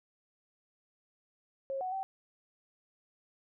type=tone with pitch steps; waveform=sine; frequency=541 / 742 / 770 Hz; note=C#5 / F#5 / G5; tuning=-42 / +5 / -31 cents; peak=-33 dBFS; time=1.7-2.03 s; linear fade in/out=0 ms; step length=110 ms; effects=none